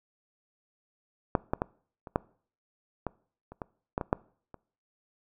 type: clicks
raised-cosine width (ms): 1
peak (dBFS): -8 / -12 / -13 / -28 / -10 / -17 / -30 / -21 / -14 / -18 / -9 / -30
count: 12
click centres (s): 1.352 / 1.535 / 1.619 / 2.072 / 2.159 / 3.067 / 3.52 / 3.618 / 3.979 / 4.012 / 4.129 / 4.543
effects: noise-tail reverb RT60 0.5 s tail -23 dB re dry